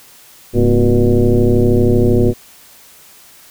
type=tone with frequency modulation; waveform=sine; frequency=133.4 Hz; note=C3; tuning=34 cents sharp; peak=-8 dBFS; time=0.53-2.34 s; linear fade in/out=50 ms; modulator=117 Hz; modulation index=2.9; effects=white hiss -43 dBFS RMS until 3.5 s